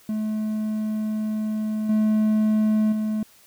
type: tone with level steps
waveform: triangle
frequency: 215.4 Hz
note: A3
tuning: 37 cents flat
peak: -21 / -15 / -20 dBFS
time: 0.09-3.23 s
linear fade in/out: 2 ms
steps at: 1.89 / 2.92 s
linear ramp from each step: 5 ms
effects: white hiss -54 dBFS RMS until 3.46 s